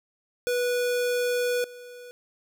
square tone with level steps, 490 Hz, B4, 14 cents flat, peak -24 / -42 dBFS, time 0.47-2.11 s, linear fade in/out 0 ms, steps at 1.64 s, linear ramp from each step 2 ms, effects none

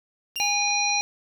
clicks, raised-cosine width 0.2 ms, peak -29 dBFS, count 5, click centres 0.357 / 0.621 / 0.677 / 0.708 / 0.895 s
30% pulse tone with exponential decay, 2794 Hz, F7, in tune, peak -23 dBFS, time 0.36-0.71 s, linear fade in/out 2 ms, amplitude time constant 75 ms
harmonic tone, 818 Hz, G#5, 26 cents flat, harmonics 1 / 3 / 5 / 7, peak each -27 / -25 / -27 / -27 dBFS, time 0.4-1.01 s, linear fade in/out 0 ms
effects none

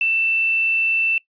sine tone with quantisation, 2668 Hz, E7, 20 cents sharp, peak -16 dBFS, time 0.01-1.18 s, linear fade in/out 2 ms, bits 7, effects noise-tail reverb RT60 0.1 s tail -21 dB re dry + resampled to 11025 Hz

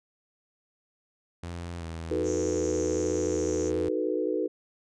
sawtooth tone with vibrato, 84.1 Hz, E2, 35 cents sharp, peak -31 dBFS, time 1.43-3.89 s, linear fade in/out 5 ms, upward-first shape square, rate 1.3 Hz, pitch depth 38 cents each way
sine chord, B dominant seventh, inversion first, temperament equal, 311.1 / 370 / 440 / 493.9 Hz, D#4 / F#4 / A4 / B4, 0 / 0 / 0 / 0 cents, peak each -31 dBFS, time 2.1-4.48 s, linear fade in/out 20 ms
pink band-pass noise, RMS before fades -43 dBFS, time 2.23-3.72 s, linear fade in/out 50 ms, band 5800 to 7100 Hz, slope 96 dB/octave
effects resampled to 22050 Hz

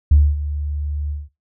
sine tone with ADSR envelope, 73.42 Hz, D2, in tune, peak -6 dBFS, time 0.11-1.29 s, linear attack 6 ms, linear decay 240 ms, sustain -15 dB, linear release 190 ms, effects noise-tail reverb RT60 0.2 s tail -17 dB re dry + tanh soft clip ceiling -3 dBFS

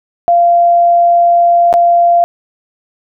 sine tone with dropouts, 691 Hz, F5, 19 cents flat, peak -5 dBFS, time 0.28-2.24 s, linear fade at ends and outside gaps 0 ms, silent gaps 1.728-1.739 s, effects none

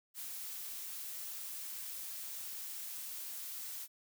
blue noise, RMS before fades -44 dBFS, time 0.14-3.88 s, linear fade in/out 50 ms, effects none

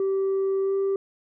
sine tone with pitch glide, 387.6 to 391.2 Hz, G4 to G4, -20 to -4 cents, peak -19 dBFS, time 0-0.96 s, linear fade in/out 2 ms, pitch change +16 cents, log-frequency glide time 0.62-0.74 s, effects tanh soft clip ceiling -20 dBFS

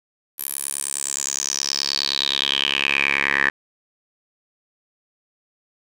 10% pulse tone with band-pass filter sweep, 69.6 Hz, C#2, 8 cents sharp, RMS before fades -23 dBFS, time 0.38-3.5 s, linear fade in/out 10 ms, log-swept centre 12000 to 1800 Hz, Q 6.5, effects none

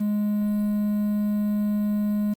triangle tone with quantisation, 208.3 Hz, G#3, 5 cents sharp, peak -19 dBFS, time 0-2.34 s, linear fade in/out 10 ms, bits 8, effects Opus 32 kbps

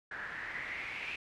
white noise with low-pass filter sweep, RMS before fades -41 dBFS, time 0.11-1.16 s, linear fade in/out 5 ms, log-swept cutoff 1600 to 2500 Hz, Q 7.2, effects none

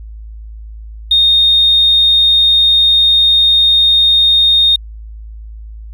triangle tone, 3690 Hz, A#7, 18 cents flat, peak -3 dBFS, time 1.11-4.76 s, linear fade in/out 5 ms, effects tanh soft clip ceiling -4 dBFS + added 54 Hz sine -27 dBFS peak until 5.93 s

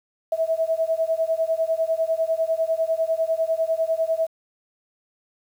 sine beating tone pair, 645 / 655 Hz, E5 / E5, -38 / -11 cents, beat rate 10 Hz, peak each -23 dBFS, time 0.32-4.27 s, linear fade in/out 5 ms, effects 8-bit

